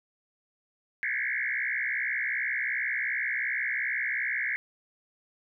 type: tone with frequency modulation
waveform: sine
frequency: 1915 Hz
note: A#6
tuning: 46 cents sharp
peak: -27 dBFS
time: 1.03-4.56 s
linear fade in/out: 0 ms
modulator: 62.7 Hz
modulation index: 4.9
effects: none